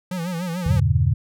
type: tone with vibrato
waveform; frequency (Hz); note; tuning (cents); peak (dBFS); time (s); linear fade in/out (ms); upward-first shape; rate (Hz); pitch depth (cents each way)
square; 174.61; F3; 0; -25; 0.11-0.8; 5; sine; 6.8; 110
type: chord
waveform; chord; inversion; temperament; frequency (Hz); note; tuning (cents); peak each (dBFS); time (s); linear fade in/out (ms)
sine; E diminished seventh; none; just; 82.41 / 98.89 / 118.67 / 142.4; E2 / G2 / Bb2 / Db3; 0 / +16 / +31 / +47; -21; 0.66-1.14; 5
effects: none